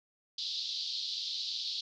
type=band-pass noise; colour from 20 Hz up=white; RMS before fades=-37 dBFS; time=0.38-1.81 s; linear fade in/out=5 ms; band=3500 to 4700 Hz; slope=48 dB/octave; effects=none